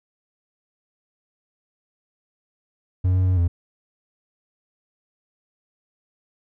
triangle tone with pitch steps, 91.8 / 92.7 / 92.2 / 86.1 Hz, F#2 / F#2 / F#2 / F2, -13 / +4 / -6 / -24 cents, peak -14 dBFS, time 3.04-3.48 s, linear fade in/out 10 ms, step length 110 ms, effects none

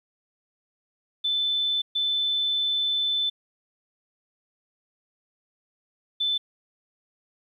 sine tone bursts at uneven times, 3520 Hz, A7, in tune, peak -22 dBFS, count 3, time 1.24-1.82 / 1.95-3.3 / 6.2-6.38 s, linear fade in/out 10 ms, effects 10-bit

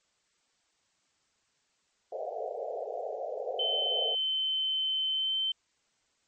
white band-pass noise, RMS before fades -36 dBFS, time 2.12-4.15 s, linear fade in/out 5 ms, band 420 to 740 Hz, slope 96 dB/octave
sine tone with pitch glide, 3072 to 3092 Hz, G7 to G7, -36 to -24 cents, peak -27 dBFS, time 3.59-5.52 s, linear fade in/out 5 ms, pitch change +12 cents, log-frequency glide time 5.11-5.35 s
effects white hiss -73 dBFS RMS until 6.27 s + MP3 32 kbps

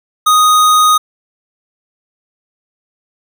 square tone, 1244.5 Hz, D#6, in tune, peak -7 dBFS, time 0.26-0.98 s, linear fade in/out 10 ms, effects none

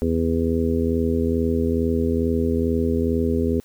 harmonic tone, 82.3 Hz, E2, 2 cents flat, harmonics 1 / 2 / 3 / 4 / 5 / 6, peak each -24 / -31 / -22 / -31 / -24 / -29 dBFS, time 0.02-3.6 s, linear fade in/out 0 ms, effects white hiss -56 dBFS RMS until 3.64 s

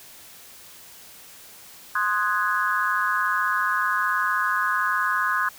sine chord, Ab dominant seventh, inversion first, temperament equal, 1046.5 / 1244.5 / 1480 / 1661.2 Hz, C6 / Eb6 / Gb6 / Ab6, 0 / 0 / 0 / 0 cents, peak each -26 dBFS, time 1.95-5.49 s, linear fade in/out 5 ms, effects white hiss -46 dBFS RMS until 5.58 s

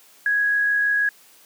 sine tone with amplitude modulation, 1661.2 Hz, G#6, in tune, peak -16 dBFS, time 0.26-1.09 s, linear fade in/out 2 ms, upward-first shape sine, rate 66.1 Hz, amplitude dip 25%, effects white hiss -52 dBFS RMS until 1.45 s + high-pass 200 Hz 12 dB/octave

